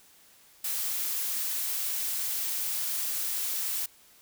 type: noise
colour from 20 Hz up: blue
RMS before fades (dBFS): -31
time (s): 0.64-3.86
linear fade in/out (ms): 5
effects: white hiss -58 dBFS RMS until 4.21 s